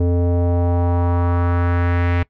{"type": "tone with low-pass filter sweep", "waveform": "square", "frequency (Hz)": 87.31, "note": "F2", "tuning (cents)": 0, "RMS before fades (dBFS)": -17, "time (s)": [0, 2.23], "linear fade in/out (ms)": 5, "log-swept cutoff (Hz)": [450, 2200], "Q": 2.1, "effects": ["noise-tail reverb RT60 0.1 s tail -20 dB re dry"]}